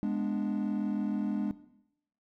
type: chord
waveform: triangle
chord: G# diminished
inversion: none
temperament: equal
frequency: 207.7 / 246.9 / 293.7 Hz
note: G#3 / B3 / D4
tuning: 0 / 0 / 0 cents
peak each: -28 / -33 / -31 dBFS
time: 0.03-1.51 s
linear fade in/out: 0 ms
effects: noise-tail reverb RT60 0.8 s tail -17 dB re dry + tanh soft clip ceiling -21 dBFS